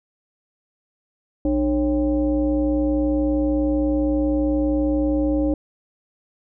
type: tone with frequency modulation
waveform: sine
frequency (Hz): 301.7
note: D4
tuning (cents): +47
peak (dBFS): -17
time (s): 1.45-5.54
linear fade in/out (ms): 2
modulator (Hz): 244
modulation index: 0.87
effects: none